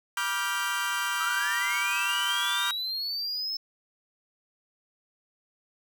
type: chord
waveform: 30% pulse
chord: G dominant seventh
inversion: first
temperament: equal with one note detuned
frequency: 970.8 / 1174.7 / 1396.9 / 1568 Hz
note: B5 / D6 / F6 / G6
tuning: -30 / 0 / 0 / 0 cents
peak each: -31 / -31 / -30 / -29 dBFS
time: 0.17-2.71 s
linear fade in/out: 2 ms
type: linear sweep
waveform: triangle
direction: up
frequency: 1267 to 5274 Hz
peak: -28 dBFS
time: 1.2-3.57 s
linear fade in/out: 5 ms
effects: none